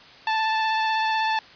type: tone with vibrato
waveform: sawtooth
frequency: 880 Hz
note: A5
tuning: in tune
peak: -17 dBFS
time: 0.27-1.39 s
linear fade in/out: 2 ms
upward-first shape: sine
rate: 16 Hz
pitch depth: 13 cents each way
effects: white hiss -47 dBFS RMS until 1.55 s + resampled to 11025 Hz